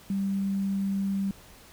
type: tone with quantisation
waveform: sine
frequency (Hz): 196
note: G3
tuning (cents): 0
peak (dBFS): -25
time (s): 0.1-1.31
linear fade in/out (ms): 2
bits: 9
effects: pink hiss -52 dBFS RMS until 1.72 s